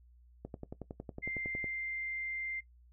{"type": "click train", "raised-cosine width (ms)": 2, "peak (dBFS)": -28, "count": 14, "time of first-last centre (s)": [0.45, 1.643], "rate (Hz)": 10.9}
{"type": "tone", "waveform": "sine", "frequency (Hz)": 2093, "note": "C7", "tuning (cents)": 0, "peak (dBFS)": -36, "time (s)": [1.22, 2.61], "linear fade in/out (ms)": 20}
{"effects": ["noise-tail reverb RT60 0.1 s tail -17 dB re dry", "added 60 Hz sine -58 dBFS peak until 2.92 s"]}